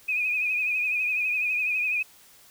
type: tone with vibrato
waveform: sine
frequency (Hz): 2489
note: D#7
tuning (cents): 0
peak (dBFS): -23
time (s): 0.08-2.03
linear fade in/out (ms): 10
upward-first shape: triangle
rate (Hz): 12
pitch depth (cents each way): 66
effects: white hiss -54 dBFS RMS until 2.5 s